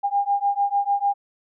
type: beating tone pair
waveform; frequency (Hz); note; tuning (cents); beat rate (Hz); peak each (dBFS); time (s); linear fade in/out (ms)
sine; 802 / 808.7; G5 / G#5; +39 / -46; 6.7; -22; 0.03-1.14; 20
effects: none